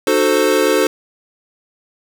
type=chord; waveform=square; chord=D# diminished seventh; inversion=none; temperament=equal with one note detuned; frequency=303.3 / 370 / 440 / 523.3 Hz; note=D#4 / F#4 / A4 / C5; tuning=-44 / 0 / 0 / 0 cents; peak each=-20 / -19 / -17 / -18 dBFS; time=0.07-0.87 s; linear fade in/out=2 ms; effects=none